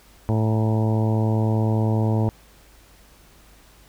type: harmonic tone with a mistuned harmonic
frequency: 110 Hz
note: A2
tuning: in tune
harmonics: 1 / 2 / 3 / 4 / 5 / 6 / 7 / 8 / 9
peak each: -19 / -25 / -29 / -31 / -33 / -35 / -36 / -37 / -38 dBFS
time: 0.29-2.29 s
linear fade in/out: 0 ms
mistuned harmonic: 9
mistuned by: -62 cents
effects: added 51 Hz sine -53 dBFS peak until 3.88 s + pink hiss -53 dBFS RMS until 3.88 s